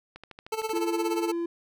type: click train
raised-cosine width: 0.3 ms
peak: -27 dBFS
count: 9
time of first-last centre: 0.16-0.771 s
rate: 13.1 Hz
type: tone with tremolo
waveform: 25% pulse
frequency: 440 Hz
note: A4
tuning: in tune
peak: -22 dBFS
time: 0.52-1.32 s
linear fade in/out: 5 ms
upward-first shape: sine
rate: 17 Hz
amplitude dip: 80%
type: tone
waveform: triangle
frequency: 339.4 Hz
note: F4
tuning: 49 cents flat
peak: -25 dBFS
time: 0.73-1.46 s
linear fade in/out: 5 ms
effects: none